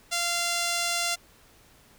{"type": "tone", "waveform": "5% pulse", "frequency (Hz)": 691, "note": "F5", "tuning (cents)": -19, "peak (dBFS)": -14, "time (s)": [0.11, 1.16], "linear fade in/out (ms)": 20, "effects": ["pink hiss -57 dBFS RMS until 1.98 s"]}